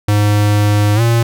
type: tone with pitch glide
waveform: square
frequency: 103.83 to 116.55 Hz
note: G#2 to A#2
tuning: 0 to 0 cents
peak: -10 dBFS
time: 0.08-1.23 s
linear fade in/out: 5 ms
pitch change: +200 cents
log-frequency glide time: 0.95-1.01 s
effects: none